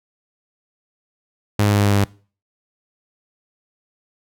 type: tone with pitch steps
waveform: sawtooth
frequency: 103.8 / 103.2 / 102.61 / 102.02 / 101.43 / 100.85 / 100.26 Hz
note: G#2 / G#2 / G#2 / G#2 / G#2 / G2 / G2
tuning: 0 / -10 / -20 / -30 / -40 / +50 / +39 cents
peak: -10 dBFS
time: 1.59-2.045 s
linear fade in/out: 5 ms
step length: 65 ms
effects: noise-tail reverb RT60 0.4 s tail -23 dB re dry